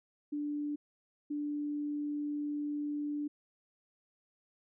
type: tone bursts at uneven times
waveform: sine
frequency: 293.7 Hz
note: D4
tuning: in tune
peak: -33 dBFS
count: 2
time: 0.32-0.76 / 1.3-3.28 s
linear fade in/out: 10 ms
effects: none